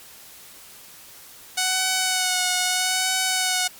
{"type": "tone with vibrato", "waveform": "5% pulse", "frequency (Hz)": 740, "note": "F#5", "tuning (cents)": 0, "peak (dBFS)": -8, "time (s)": [1.57, 3.68], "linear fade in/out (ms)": 10, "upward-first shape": "sine", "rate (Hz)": 0.78, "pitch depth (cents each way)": 24, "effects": ["white hiss -45 dBFS RMS until 3.79 s", "MP3 96 kbps"]}